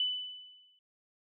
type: tone with exponential decay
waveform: sine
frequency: 2994 Hz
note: F#7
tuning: 20 cents sharp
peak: -26 dBFS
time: 0-0.79 s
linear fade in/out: 2 ms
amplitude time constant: 170 ms
effects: none